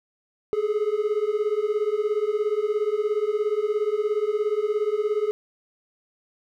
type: beating tone pair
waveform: triangle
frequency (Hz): 413 / 430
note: G#4 / A4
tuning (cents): -10 / -40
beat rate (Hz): 17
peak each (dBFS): -23 / -22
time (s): 0.53-5.31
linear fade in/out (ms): 0
effects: none